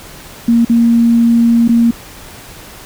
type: tone with dropouts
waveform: sine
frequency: 233.1 Hz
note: A#3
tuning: in tune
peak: -6 dBFS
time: 0.48-1.91 s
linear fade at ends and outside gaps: 5 ms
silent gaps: 0.649-0.696 / 1.679-1.691 s
effects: pink hiss -34 dBFS RMS until 2.85 s